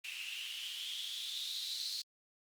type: noise with band-pass filter sweep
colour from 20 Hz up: blue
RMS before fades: -42 dBFS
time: 0.04-2.02 s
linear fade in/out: 5 ms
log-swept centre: 2600 to 4300 Hz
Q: 8
effects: Opus 48 kbps